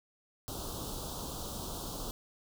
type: band-stop noise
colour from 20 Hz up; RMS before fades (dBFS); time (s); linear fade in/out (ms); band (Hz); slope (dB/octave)
pink; -40; 0.48-2.11; 0; 1300 to 3200; 48
effects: none